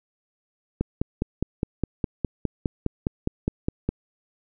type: click train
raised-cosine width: 3 ms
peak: -10 dBFS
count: 16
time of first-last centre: 0.81-3.89 s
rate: 4.87 Hz
effects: none